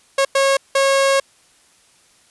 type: tone bursts at uneven times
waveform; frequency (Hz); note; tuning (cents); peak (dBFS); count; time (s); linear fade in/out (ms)
sawtooth; 546; C#5; -26; -9; 3; 0.18-0.25 / 0.35-0.57 / 0.75-1.2; 5
effects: white hiss -54 dBFS RMS until 2.3 s + resampled to 24000 Hz